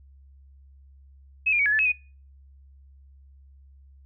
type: tone with pitch steps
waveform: sine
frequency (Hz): 2569 / 2408 / 2256 / 1690 / 1740 / 2571 / 2476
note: E7 / D7 / C#7 / G#6 / A6 / E7 / D#7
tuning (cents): -45 / +43 / +30 / +30 / -20 / -44 / -9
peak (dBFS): -19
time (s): 1.46-1.922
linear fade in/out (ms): 10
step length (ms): 66
effects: noise-tail reverb RT60 0.4 s tail -26 dB re dry + added 68 Hz sine -49 dBFS peak until 4.05 s